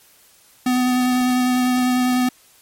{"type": "tone with vibrato", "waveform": "square", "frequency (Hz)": 250.8, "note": "B3", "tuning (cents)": 27, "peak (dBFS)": -16, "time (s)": [0.66, 2.29], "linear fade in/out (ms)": 5, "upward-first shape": "triangle", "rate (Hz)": 10, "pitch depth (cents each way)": 15, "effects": ["white hiss -52 dBFS RMS until 2.61 s", "MP3 64 kbps"]}